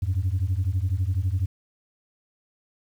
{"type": "beating tone pair", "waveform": "sine", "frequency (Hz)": [87.31, 99.31], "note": ["F2", "G2"], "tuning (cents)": [0, 23], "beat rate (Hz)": 12, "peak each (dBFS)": -23, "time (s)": [0.02, 1.46], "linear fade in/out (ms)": 10, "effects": ["tanh soft clip ceiling -18 dBFS", "9-bit"]}